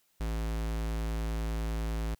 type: tone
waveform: square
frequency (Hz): 55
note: A1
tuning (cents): 0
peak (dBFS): -31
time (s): 0.2-2.15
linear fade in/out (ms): 10
effects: white hiss -71 dBFS RMS until 2.19 s